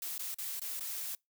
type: noise with dropouts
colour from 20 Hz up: blue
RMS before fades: -39 dBFS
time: 0.02-1.15 s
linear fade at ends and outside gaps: 2 ms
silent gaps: 0.18-0.193 / 0.344-0.385 / 0.596-0.616 / 0.796-0.807 s
effects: noise-tail reverb RT60 0.2 s tail -26 dB re dry